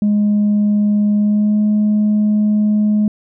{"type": "tone with pitch glide", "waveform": "sine", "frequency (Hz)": [207.7, 210.7], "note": ["G#3", "G#3"], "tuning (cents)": [0, 25], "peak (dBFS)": -9, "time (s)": [0.02, 3.08], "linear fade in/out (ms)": 2, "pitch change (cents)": 25, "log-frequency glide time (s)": [1.16, 1.59], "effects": ["tanh soft clip ceiling -9 dBFS"]}